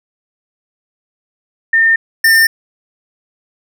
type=tone pair in turn; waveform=sine / square; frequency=1813 / 1803.4 Hz; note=A#6 / A6; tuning=-49 / +42 cents; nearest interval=unison; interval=9 cents; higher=first; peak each=-7 dBFS; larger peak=neither; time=1.73-1.96 / 2.24-2.47 s; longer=neither; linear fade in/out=5 ms; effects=none